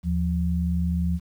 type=tone pair together; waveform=sine; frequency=77.89 / 174.61 Hz; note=D#2 / F3; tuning=+2 / 0 cents; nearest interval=octave + major second; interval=1398 cents; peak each=-24 dBFS; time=0.03-1.2 s; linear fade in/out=50 ms; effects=9-bit

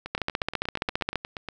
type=two click trains; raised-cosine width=0.3 ms; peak=-18 / -9 dBFS; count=13 / 16; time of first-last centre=0.06-1.487 / 0.15-1.157 s; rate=8.41 / 14.9 Hz; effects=none

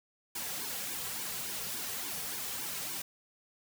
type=noise with flanger; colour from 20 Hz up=white; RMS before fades=-38 dBFS; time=0.35-3.02 s; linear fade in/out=5 ms; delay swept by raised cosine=1.5 to 3.4 ms; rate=3.5 Hz; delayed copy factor=-0.9; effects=none

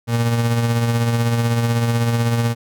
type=tone with tremolo; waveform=35% pulse; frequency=117.2 Hz; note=A#2; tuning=10 cents sharp; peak=-12 dBFS; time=0.07-2.55 s; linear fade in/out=50 ms; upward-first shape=triangle; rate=16 Hz; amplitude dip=45%; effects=none

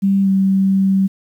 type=tone with pitch glide; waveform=sine; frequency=196 to 192.97 Hz; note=G3 to G3; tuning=0 to -27 cents; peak=-11 dBFS; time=0.02-1.08 s; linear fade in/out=20 ms; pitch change=-27 cents; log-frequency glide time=0.23-0.28 s; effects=8-bit

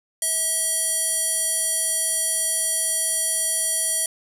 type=tone with band-pass filter; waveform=square; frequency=647 Hz; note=E5; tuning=32 cents flat; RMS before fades=-23 dBFS; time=0.22-4.06 s; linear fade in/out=2 ms; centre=9900 Hz; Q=3.9; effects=none

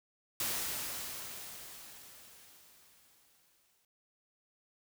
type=noise with exponential decay; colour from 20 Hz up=white; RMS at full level=-34 dBFS; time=0.4-3.85 s; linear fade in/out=2 ms; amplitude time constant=750 ms; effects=none

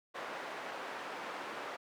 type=band-pass noise; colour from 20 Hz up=white; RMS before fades=-43 dBFS; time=0.14-1.77 s; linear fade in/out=20 ms; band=370 to 1400 Hz; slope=12 dB/octave; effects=none

